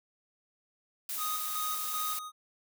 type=noise; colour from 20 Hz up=blue; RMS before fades=-36 dBFS; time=1.09-2.19 s; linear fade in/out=2 ms
type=tone with tremolo; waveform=square; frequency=1244.5 Hz; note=D#6; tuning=in tune; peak=-34 dBFS; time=1.17-2.32 s; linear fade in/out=50 ms; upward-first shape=square; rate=2.6 Hz; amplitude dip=50%
effects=none